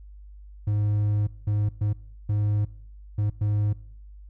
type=tone bursts at uneven times; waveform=triangle; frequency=104.2 Hz; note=G#2; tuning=6 cents sharp; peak=-19 dBFS; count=6; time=0.67-1.27 / 1.47-1.69 / 1.81-1.93 / 2.29-2.65 / 3.18-3.3 / 3.41-3.73 s; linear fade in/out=5 ms; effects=noise-tail reverb RT60 0.8 s tail -25 dB re dry + added 50 Hz sine -42 dBFS peak until 4.29 s